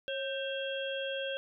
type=harmonic tone with a mistuned harmonic; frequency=544 Hz; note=C#5; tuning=33 cents flat; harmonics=1 / 3 / 5 / 6; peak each=-35 / -41 / -43 / -40 dBFS; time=0.08-1.37 s; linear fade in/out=0 ms; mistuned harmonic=3; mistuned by=-73 cents; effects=none